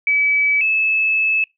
sine tone pair in turn, 2290 / 2606 Hz, D7 / E7, -44 / -20 cents, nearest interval major second, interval 224 cents, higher second, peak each -13 / -14 dBFS, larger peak first, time 0.07-0.61 / 0.61-1.44 s, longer second, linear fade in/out 2 ms, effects noise-tail reverb RT60 0.2 s tail -24 dB re dry

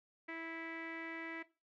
sawtooth tone with low-pass filter, 328.2 Hz, E4, 8 cents flat, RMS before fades -45 dBFS, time 0.28-1.43 s, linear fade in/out 10 ms, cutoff 2100 Hz, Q 8.1, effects noise-tail reverb RT60 0.3 s tail -17 dB re dry

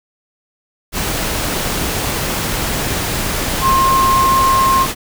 sine tone in noise, 1064 Hz, C6, 29 cents sharp, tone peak -10 dBFS, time 3.61-4.87 s, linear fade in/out 50 ms, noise pink, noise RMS -19 dBFS, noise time 0.92-4.95 s, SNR +6 dB, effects none

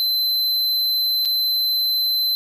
square tone with dropouts, 4062 Hz, B7, 48 cents sharp, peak -18 dBFS, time 0-2.35 s, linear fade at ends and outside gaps 0 ms, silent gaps 1.251-1.256 s, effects none

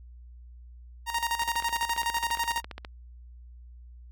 sawtooth tone with tremolo, 932.3 Hz, A#5, in tune, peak -21 dBFS, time 1.06-2.62 s, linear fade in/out 50 ms, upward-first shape square, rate 12 Hz, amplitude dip 70%
click train, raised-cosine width 0.3 ms, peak -22 dBFS, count 22, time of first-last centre 1.42-2.849 s, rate 14.7 Hz
effects added 60 Hz sine -45 dBFS peak until 4.11 s

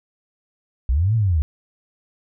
sine linear two-way sweep, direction up then down, 56 to 116.6 to 70.1 Hz, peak -15 dBFS, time 0.89-1.42 s, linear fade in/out 0 ms, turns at 1.15 s, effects none

